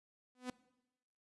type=tone with exponential growth; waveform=sawtooth; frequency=250.9 Hz; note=B3; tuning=28 cents sharp; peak=-33 dBFS; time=0.35-0.5 s; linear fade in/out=2 ms; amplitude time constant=31 ms; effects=noise-tail reverb RT60 1.0 s tail -21 dB re dry + resampled to 24000 Hz